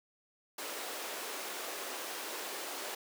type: high-pass noise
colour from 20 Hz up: pink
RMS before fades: -41 dBFS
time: 0.58-2.95 s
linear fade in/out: 5 ms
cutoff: 350 Hz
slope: 24 dB/octave
effects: none